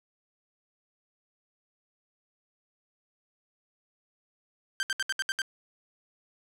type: tone bursts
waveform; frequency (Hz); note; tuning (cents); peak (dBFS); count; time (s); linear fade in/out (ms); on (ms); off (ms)
sawtooth; 1568; G6; 0; -23; 7; 4.8-5.418; 0; 30; 68
effects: low-pass 9000 Hz 12 dB/octave + 9-bit